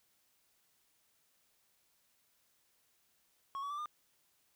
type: tone with pitch steps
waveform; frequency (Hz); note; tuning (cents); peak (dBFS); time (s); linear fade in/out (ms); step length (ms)
triangle; 1098 / 1133.4 / 1170 / 1207.8; C#6 / C#6 / D6 / D6; -17 / +38 / -7 / +48; -36; 3.55-3.858; 0; 77
effects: white hiss -74 dBFS RMS until 4.55 s